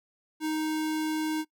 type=tone; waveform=square; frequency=311.7 Hz; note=D#4; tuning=3 cents sharp; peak=-28 dBFS; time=0.4-1.45 s; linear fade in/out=50 ms; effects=noise-tail reverb RT60 0.1 s tail -23 dB re dry